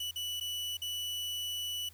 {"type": "tone with dropouts", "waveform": "40% pulse", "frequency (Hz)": 2960, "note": "F#7", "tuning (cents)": 0, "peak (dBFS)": -34, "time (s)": [0, 1.89], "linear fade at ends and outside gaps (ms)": 5, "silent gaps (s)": [[0.111, 0.158], [0.4, 0.409], [0.771, 0.817]], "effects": ["added 83 Hz sine -57 dBFS peak until 1.93 s", "white hiss -61 dBFS RMS until 1.93 s"]}